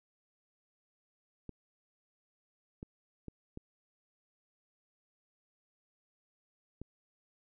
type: clicks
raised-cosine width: 3 ms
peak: -30 dBFS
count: 5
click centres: 1.493 / 2.829 / 3.283 / 3.574 / 6.816 s
effects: none